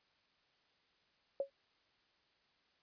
sine tone with exponential decay, 552 Hz, C#5, 7 cents flat, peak -29 dBFS, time 1.4-1.5 s, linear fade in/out 2 ms, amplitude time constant 20 ms, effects white hiss -74 dBFS RMS until 2.82 s + resampled to 11025 Hz

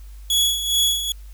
sawtooth tone with tremolo, 3369 Hz, G#7, 24 cents sharp, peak -12 dBFS, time 0.3-1.12 s, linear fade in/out 2 ms, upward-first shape sine, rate 2.4 Hz, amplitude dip 65%, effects added 50 Hz sine -36 dBFS peak until 1.33 s + white hiss -55 dBFS RMS until 1.33 s

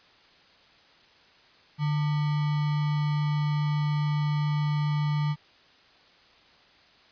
sine tone with sample-and-hold, 148.8 Hz, D3, 23 cents sharp, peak -23 dBFS, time 1.78-5.36 s, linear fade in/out 50 ms, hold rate 1050 Hz, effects white hiss -57 dBFS RMS until 7.11 s + resampled to 11025 Hz

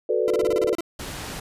sine chord, B minor seventh, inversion second, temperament equal, 370 / 440 / 493.9 / 587.3 Hz, F#4 / A4 / B4 / D5, 0 / 0 / 0 / 0 cents, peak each -26 / -23 / -24 / -28 dBFS, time 0.09-0.74 s, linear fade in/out 5 ms
40% pulse tone bursts, 337.7 Hz, E4, 42 cents sharp, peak -24 dBFS, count 10, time 0.28-0.807 s, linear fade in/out 0 ms, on 23 ms, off 33 ms
clicks, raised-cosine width 5 ms, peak -29 dBFS, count 4, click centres 0.435 / 0.492 / 0.533 / 0.645 s
pink low-pass noise, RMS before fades -34 dBFS, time 0.99-1.4 s, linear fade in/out 5 ms, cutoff 12000 Hz, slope 12 dB/octave
effects resampled to 32000 Hz

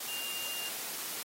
sine tone in noise, 2801 Hz, F7, 4 cents sharp, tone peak -38 dBFS, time 0.08-0.69 s, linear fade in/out 5 ms, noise white, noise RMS -39 dBFS, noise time 0-1.23 s, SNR -2 dB, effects high-pass 200 Hz 12 dB/octave + AAC 48 kbps

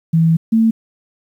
sine tone pair in turn, 163.5 / 224.4 Hz, E3 / A3, -14 / +34 cents, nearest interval perfect fourth, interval 548 cents, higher second, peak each -9 dBFS, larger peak neither, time 0.13-0.37 / 0.52-0.71 s, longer first, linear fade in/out 10 ms, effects 8-bit

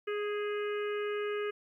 harmonic tone with a mistuned harmonic, 415.8 Hz, G#4, 2 cents sharp, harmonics 1 / 3 / 4 / 5 / 6 / 7, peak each -32 / -42 / -44 / -46 / -48 / -49 dBFS, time 0.07-1.51 s, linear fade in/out 10 ms, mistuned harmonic 4, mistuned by -17 cents, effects 12-bit

